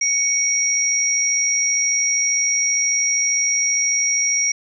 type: tone pair together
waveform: sine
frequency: 2229 / 5672 Hz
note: C#7 / F8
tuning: +9 / +26 cents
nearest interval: octave + major third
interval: 1617 cents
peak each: -22 / -17 dBFS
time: 0.01-4.52 s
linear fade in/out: 5 ms
effects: none